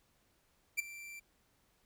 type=tone with ADSR envelope; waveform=45% pulse; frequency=2350 Hz; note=D7; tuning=1 cent sharp; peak=-28 dBFS; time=0.77-1.2 s; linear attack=23 ms; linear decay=13 ms; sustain=-18 dB; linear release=12 ms; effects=pink hiss -73 dBFS RMS until 1.85 s